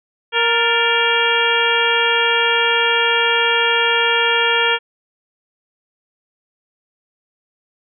harmonic tone with a mistuned harmonic, 466.2 Hz, A#4, in tune, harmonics 1 / 2 / 3 / 4 / 5 / 6 / 7, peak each -21 / -21 / -21 / -21 / -21 / -21 / -21 dBFS, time 0.32-4.79 s, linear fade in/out 50 ms, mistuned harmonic 4, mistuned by -94 cents, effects none

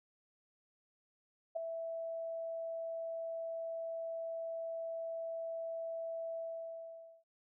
sine tone with ADSR envelope, 659.3 Hz, E5, in tune, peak -31 dBFS, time 1.55-7.24 s, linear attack 16 ms, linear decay 4 ms, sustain -7 dB, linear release 870 ms, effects none

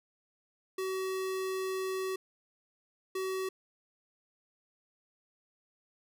square tone bursts at uneven times, 378.3 Hz, F#4, 38 cents sharp, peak -33 dBFS, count 2, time 0.78-2.16 / 3.15-3.49 s, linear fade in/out 5 ms, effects none

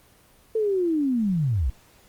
sine linear sweep, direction down, 451.3 to 53.1 Hz, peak -20 dBFS, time 0.55-1.7 s, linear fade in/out 5 ms, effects pink hiss -56 dBFS RMS until 2.08 s + Opus 24 kbps

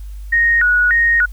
sine tone with vibrato, 1650 Hz, G#6, 12 cents flat, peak -10 dBFS, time 0.32-1.26 s, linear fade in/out 10 ms, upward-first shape square, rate 1.7 Hz, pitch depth 210 cents each way, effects added 50 Hz sine -27 dBFS peak until 1.32 s + white hiss -52 dBFS RMS until 1.32 s

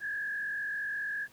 sine tone with frequency modulation, 1671 Hz, G#6, 10 cents sharp, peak -32 dBFS, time 0-1.28 s, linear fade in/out 50 ms, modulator 45 Hz, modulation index 1.2, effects pink hiss -60 dBFS RMS until 1.32 s + high-pass 80 Hz 12 dB/octave

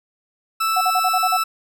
40% pulse tone, 1318.5 Hz, E6, in tune, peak -17 dBFS, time 0.6-1.44 s, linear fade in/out 10 ms
sine tone bursts, 740 Hz, F#5, in tune, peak -17 dBFS, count 7, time 0.76-1.371 s, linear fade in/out 10 ms, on 53 ms, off 40 ms
effects none

